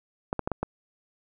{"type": "clicks", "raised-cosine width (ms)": 1, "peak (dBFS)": -13, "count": 5, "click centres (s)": [0.329, 0.393, 0.475, 0.517, 0.63], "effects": []}